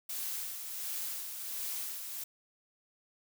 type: noise with tremolo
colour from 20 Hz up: blue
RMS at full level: -37 dBFS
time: 0.09-2.24 s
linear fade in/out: 5 ms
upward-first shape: sine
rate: 1.4 Hz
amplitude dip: 45%
effects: none